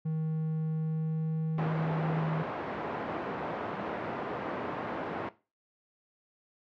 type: tone with pitch glide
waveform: triangle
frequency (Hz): 158.1 to 159.11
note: D#3 to D#3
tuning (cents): +28 to +39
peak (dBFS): -27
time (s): 0.05-2.43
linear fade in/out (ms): 10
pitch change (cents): +11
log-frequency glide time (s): 0.73-1.38
type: band-pass noise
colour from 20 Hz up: white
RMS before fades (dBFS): -36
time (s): 1.58-5.29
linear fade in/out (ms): 2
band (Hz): 150 to 910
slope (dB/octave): 12
effects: noise-tail reverb RT60 0.3 s tail -17 dB re dry + low-pass 3000 Hz 12 dB/octave